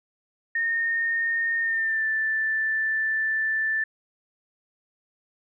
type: tone with pitch glide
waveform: sine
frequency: 1836 to 1764.3 Hz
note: A#6 to A6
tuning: -27 to +4 cents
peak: -22 dBFS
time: 0.55-3.84 s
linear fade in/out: 5 ms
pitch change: -69 cents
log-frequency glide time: 1.6-2.06 s
effects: none